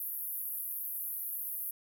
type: band-pass noise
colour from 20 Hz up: pink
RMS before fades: -38 dBFS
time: 0-1.71 s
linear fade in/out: 2 ms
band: 11000 to 16000 Hz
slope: 96 dB/octave
effects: none